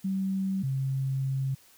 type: tone pair in turn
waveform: sine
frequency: 192 / 134.23 Hz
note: G3 / C3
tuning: -36 / +45 cents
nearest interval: tritone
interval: 619 cents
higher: first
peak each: -26 dBFS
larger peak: neither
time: 0.04-0.63 / 0.63-1.55 s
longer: second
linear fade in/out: 10 ms
effects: white hiss -58 dBFS RMS until 1.77 s